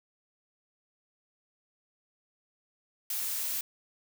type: noise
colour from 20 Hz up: blue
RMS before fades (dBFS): -33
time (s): 3.1-3.61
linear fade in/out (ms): 2
effects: none